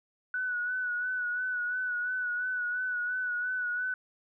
sine tone with vibrato, 1480 Hz, F#6, in tune, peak -29 dBFS, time 0.34-3.94 s, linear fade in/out 2 ms, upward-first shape sine, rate 2.9 Hz, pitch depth 36 cents each way, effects none

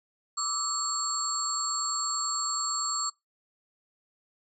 sine tone cluster, 1172 / 1301 / 4374 / 7500 Hz, D6 / E6 / C#8 / A#8, -4 / -23 / -24 / +10 cents, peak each -33 / -38 / -35 / -31 dBFS, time 0.37-3.1 s, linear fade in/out 10 ms, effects noise-tail reverb RT60 0.2 s tail -24 dB re dry

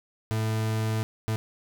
40% pulse tone bursts at uneven times, 110 Hz, A2, in tune, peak -24 dBFS, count 2, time 0.31-1.03 / 1.28-1.36 s, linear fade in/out 0 ms, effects none

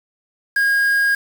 triangle tone with quantisation, 1631 Hz, G#6, 32 cents flat, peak -12 dBFS, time 0.56-1.15 s, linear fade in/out 5 ms, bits 5, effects none

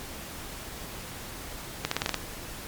clicks, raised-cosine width 0.2 ms, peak -8 dBFS, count 7, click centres 1.85 / 1.914 / 1.966 / 2.019 / 2.061 / 2.093 / 2.143 s, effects pink hiss -40 dBFS RMS until 2.67 s + MP3 96 kbps

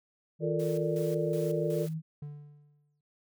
sine tone, 159.2 Hz, D#3, 40 cents sharp, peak -32 dBFS, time 0.39-2.02 s, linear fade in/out 50 ms
sine chord, Bb major seventh, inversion second, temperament equal, 349.2 / 440 / 466.2 / 587.3 Hz, F4 / A4 / Bb4 / D5, 0 / 0 / 0 / 0 cents, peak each -34 dBFS, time 0.4-1.88 s, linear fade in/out 50 ms
white noise with tremolo, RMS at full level -50 dBFS, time 0.59-1.94 s, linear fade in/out 10 ms, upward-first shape square, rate 2.7 Hz, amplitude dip 80%
triangle tone with exponential decay, 146.7 Hz, D3, 2 cents flat, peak -34 dBFS, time 2.22-3.01 s, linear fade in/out 5 ms, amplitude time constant 170 ms
effects none

